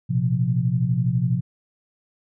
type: chord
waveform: sine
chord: Bb suspended second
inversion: none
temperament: equal with one note detuned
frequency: 116.54 / 128.64 / 174.61 Hz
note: Bb2 / C3 / F3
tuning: 0 / -29 / 0 cents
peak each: -24 / -21 / -24 dBFS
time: 0.09-1.41 s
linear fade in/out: 20 ms
effects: none